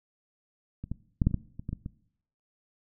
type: clicks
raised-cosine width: 5 ms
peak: -24 / -20 / -11 / -9 / -26 / -14 / -26 / -21 / -20 / -23 dBFS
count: 10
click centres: 0.84 / 0.916 / 1.218 / 1.27 / 1.311 / 1.343 / 1.595 / 1.691 / 1.73 / 1.861 s
effects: noise-tail reverb RT60 0.7 s tail -20 dB re dry